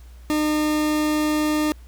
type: tone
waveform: 40% pulse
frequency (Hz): 304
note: D#4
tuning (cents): -40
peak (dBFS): -18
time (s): 0.3-1.72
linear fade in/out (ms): 0
effects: added 60 Hz sine -40 dBFS peak until 1.87 s + pink hiss -56 dBFS RMS until 1.87 s